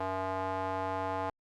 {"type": "tone with band-pass filter", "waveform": "square", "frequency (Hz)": 94.5, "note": "F#2", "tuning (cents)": 37, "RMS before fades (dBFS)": -34, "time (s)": [0, 1.3], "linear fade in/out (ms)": 5, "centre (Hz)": 860, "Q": 2.4, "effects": ["Opus 32 kbps"]}